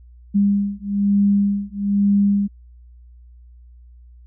sine beating tone pair, 200.8 / 201.9 Hz, G3 / G#3, +42 / -49 cents, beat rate 1.1 Hz, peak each -18 dBFS, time 0.34-2.48 s, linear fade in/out 20 ms, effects added 60 Hz sine -42 dBFS peak until 4.26 s

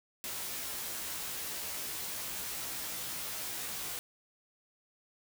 white noise with comb filter, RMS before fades -39 dBFS, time 0.24-3.99 s, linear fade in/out 0 ms, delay 16 ms, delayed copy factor +0.95, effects none

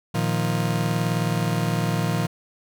40% pulse chord, Bb suspended fourth, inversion none, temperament just, 116.54 / 155.39 / 174.81 Hz, Bb2 / Eb3 / F3, 0 / -2 / +2 cents, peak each -25 dBFS, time 0.14-2.27 s, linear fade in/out 10 ms, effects none

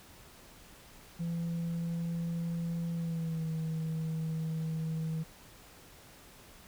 sine tone with pitch glide, 168.5 to 160.15 Hz, E3 to E3, +38 to -50 cents, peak -29 dBFS, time 1.19-5.24 s, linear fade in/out 20 ms, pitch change -88 cents, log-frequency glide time 2.93-3.49 s, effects tanh soft clip ceiling -31 dBFS + pink hiss -55 dBFS RMS until 6.67 s

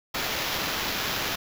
white noise with sample-and-hold, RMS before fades -29 dBFS, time 0.14-1.36 s, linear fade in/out 10 ms, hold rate 8820 Hz, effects none

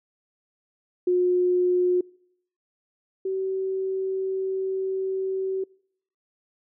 sine tone pair in turn, 360 / 381.4 Hz, F#4 / G4, -47 / -47 cents, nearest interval minor second, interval 100 cents, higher second, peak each -18 / -24 dBFS, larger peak first, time 1.07-2.01 / 3.25-5.64 s, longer second, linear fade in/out 5 ms, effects noise-tail reverb RT60 0.7 s tail -26 dB re dry

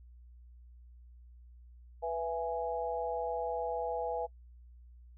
sine chord, E major, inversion second, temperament equal with one note detuned, 493.9 / 667.3 / 830.6 Hz, B4 / E5 / G#5, 0 / +21 / 0 cents, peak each -36 / -37 / -37 dBFS, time 2.02-4.27 s, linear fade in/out 20 ms, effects noise-tail reverb RT60 0.1 s tail -25 dB re dry + added 60 Hz sine -52 dBFS peak until 5.17 s

